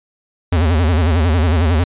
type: tone with vibrato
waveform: square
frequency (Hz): 82.41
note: E2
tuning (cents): 0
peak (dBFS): -12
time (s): 0.52-1.84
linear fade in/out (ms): 5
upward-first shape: sine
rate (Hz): 11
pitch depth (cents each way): 160
effects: resampled to 8000 Hz